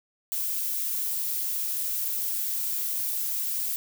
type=noise; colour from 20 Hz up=violet; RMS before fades=-29 dBFS; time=0.32-3.76 s; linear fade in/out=0 ms; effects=none